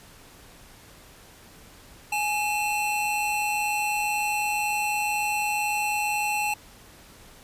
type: tone pair together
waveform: square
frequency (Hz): 836 / 2678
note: G#5 / E7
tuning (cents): +11 / +27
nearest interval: octave + minor sixth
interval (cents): 2016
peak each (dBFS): -27 / -28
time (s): 2.12-6.54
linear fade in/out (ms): 5
effects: pink hiss -50 dBFS RMS until 7.43 s + resampled to 32000 Hz